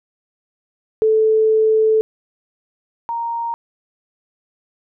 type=tone pair in turn; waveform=sine; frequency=437.8 / 931.2 Hz; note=A4 / A#5; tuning=-9 / -2 cents; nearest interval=octave + minor second; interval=1307 cents; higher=second; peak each=-11 / -20 dBFS; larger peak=first; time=1.02-2.01 / 3.09-3.54 s; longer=first; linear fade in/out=0 ms; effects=none